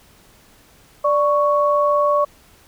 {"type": "tone pair together", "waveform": "sine", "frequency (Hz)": [587.3, 1111.3], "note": ["D5", "C#6"], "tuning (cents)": [0, 4], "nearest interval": "major seventh", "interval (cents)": 1104, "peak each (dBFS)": [-16, -17], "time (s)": [1.04, 2.25], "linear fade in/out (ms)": 10, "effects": ["pink hiss -51 dBFS RMS until 2.67 s"]}